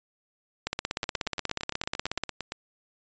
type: two click trains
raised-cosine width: 0.2 ms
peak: -16 / -11 dBFS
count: 14 / 27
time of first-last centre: 1.04-2.521 / 0.67-2.236 s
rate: 8.78 / 16.6 Hz
effects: resampled to 16000 Hz